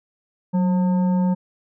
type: tone with frequency modulation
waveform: sine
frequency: 185 Hz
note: F#3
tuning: in tune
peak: -16 dBFS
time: 0.53-1.35 s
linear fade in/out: 20 ms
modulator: 717 Hz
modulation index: 0.37
effects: none